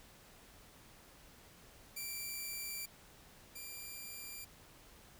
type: tone pair in turn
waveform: 5% pulse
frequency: 2349 / 2376 Hz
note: D7 / D7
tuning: 0 / +20 cents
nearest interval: unison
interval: 20 cents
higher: second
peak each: -31 / -36 dBFS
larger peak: first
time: 1.96-2.86 / 3.55-4.45 s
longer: neither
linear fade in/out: 10 ms
effects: pink hiss -60 dBFS RMS until 5.19 s